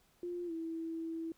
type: tone with pitch glide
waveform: sine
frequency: 350.9 to 327.4 Hz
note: F4 to E4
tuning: +8 to -12 cents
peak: -37 dBFS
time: 0.23-1.32 s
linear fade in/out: 2 ms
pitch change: -120 cents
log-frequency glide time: 0.46-0.52 s
effects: pink hiss -70 dBFS RMS until 1.37 s